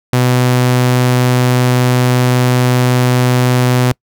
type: tone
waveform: sawtooth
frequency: 125.2 Hz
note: B2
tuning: 24 cents sharp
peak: -5 dBFS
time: 0.13-3.92 s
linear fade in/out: 2 ms
effects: noise-tail reverb RT60 0.1 s tail -26 dB re dry